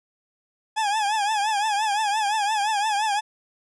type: tone with vibrato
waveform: 40% pulse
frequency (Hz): 841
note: G#5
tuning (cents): +22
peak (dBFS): -20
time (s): 0.76-3.21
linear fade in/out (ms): 20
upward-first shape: triangle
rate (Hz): 5.8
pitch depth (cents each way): 110
effects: resampled to 22050 Hz